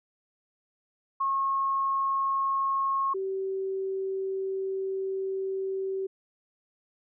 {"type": "tone pair in turn", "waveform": "sine", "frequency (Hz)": [1087, 384.3], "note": ["C#6", "G4"], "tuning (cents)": [-34, -34], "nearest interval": "octave + tritone", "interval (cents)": 1800, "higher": "first", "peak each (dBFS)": [-24, -28], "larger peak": "first", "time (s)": [[1.2, 3.14], [3.14, 6.07]], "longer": "second", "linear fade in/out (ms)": 10, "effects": []}